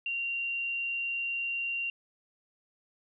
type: tone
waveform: sine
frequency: 2764 Hz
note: F7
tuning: 19 cents flat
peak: -30 dBFS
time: 0.06-1.9 s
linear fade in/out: 2 ms
effects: none